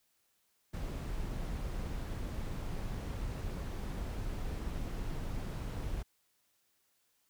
brown noise, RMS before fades -38 dBFS, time 0.73-6.03 s, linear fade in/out 10 ms, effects white hiss -75 dBFS RMS until 7.29 s

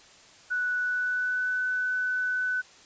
sine tone with pitch glide, 1480 to 1500.7 Hz, F#6 to F#6, 0 to +24 cents, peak -25 dBFS, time 0.5-2.62 s, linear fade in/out 20 ms, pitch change +24 cents, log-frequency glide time 0.8-1.52 s, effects white hiss -53 dBFS RMS until 2.85 s + resampled to 16000 Hz

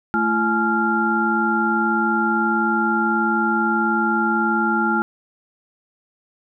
sine tone cluster, 219.6 / 338.1 / 845 / 1388 Hz, A3 / E4 / G#5 / F6, -3 / +44 / +30 / -11 cents, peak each -22 / -24 / -23 / -20 dBFS, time 0.14-5.02 s, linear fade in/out 0 ms, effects none

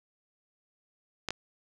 clicks, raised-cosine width 0.2 ms, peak -14 dBFS, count 2, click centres 1.287 / 1.306 s, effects none

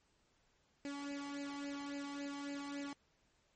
sawtooth tone with flanger, 283.3 Hz, C#4, 38 cents sharp, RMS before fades -44 dBFS, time 0.85-2.93 s, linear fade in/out 0 ms, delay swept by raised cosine 0.42 to 0.99 ms, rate 3.6 Hz, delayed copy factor +0.75, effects pink hiss -75 dBFS RMS until 3.55 s + MP3 32 kbps

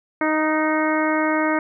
harmonic tone with a mistuned harmonic, 311.1 Hz, D#4, in tune, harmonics 1 / 2 / 3 / 4 / 5 / 6 / 7, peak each -21 / -24 / -26 / -27 / -28 / -29 / -29 dBFS, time 0.21-1.59 s, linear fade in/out 2 ms, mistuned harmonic 5, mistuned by -21 cents, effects none

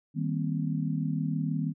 sine chord, C minor seventh, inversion first, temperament just, 156.98 / 196.22 / 235.5 / 261.6 Hz, Eb3 / G3 / Bb3 / C4, +16 / +2 / +18 / 0 cents, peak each -29 / -35 / -35 / -34 dBFS, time 0.14-1.74 s, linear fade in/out 50 ms, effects none

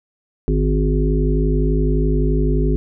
harmonic tone with a mistuned harmonic, 51.7 Hz, G#1, 7 cents flat, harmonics 1 / 3 / 5 / 7 / 8, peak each -16 / -21 / -23 / -24 / -25 dBFS, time 0.48-2.76 s, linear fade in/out 0 ms, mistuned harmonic 3, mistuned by -35 cents, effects none

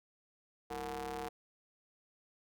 sawtooth ring-modulated tone, 136.5 Hz, C#3, 26 cents flat, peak -32 dBFS, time 0.7-1.29 s, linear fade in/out 10 ms, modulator 596 Hz, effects none

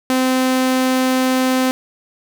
sawtooth tone, 258.2 Hz, C4, 23 cents flat, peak -10 dBFS, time 0.1-1.71 s, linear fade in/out 0 ms, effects none

